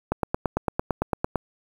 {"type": "click train", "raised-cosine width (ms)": 1, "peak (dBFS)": -8, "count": 12, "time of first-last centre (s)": [0.12, 1.357], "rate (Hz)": 8.89, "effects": ["7-bit"]}